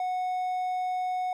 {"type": "tone", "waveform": "triangle", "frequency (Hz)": 735, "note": "F#5", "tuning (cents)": -12, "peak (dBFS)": -25, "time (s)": [0, 1.33], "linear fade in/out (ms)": 2, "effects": []}